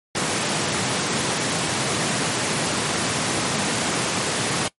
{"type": "high-pass noise", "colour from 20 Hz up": "pink", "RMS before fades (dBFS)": -23, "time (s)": [0.15, 4.68], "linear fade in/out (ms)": 2, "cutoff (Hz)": 120, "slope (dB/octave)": 24, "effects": ["noise-tail reverb RT60 0.1 s tail -21 dB re dry", "MP3 48 kbps"]}